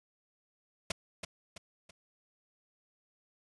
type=noise with echo; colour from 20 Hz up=pink; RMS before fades=-33 dBFS; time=0.9-0.92 s; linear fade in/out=5 ms; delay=330 ms; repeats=3; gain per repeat=-7 dB; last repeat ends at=1.91 s; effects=resampled to 22050 Hz